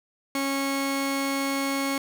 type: tone pair together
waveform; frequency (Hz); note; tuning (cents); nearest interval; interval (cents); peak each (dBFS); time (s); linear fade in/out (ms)
sawtooth; 274.5 / 1098; C#4 / C#6; -17 / -17; 2 octaves; 2400; -22 / -25; 0.35-1.98; 2
effects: none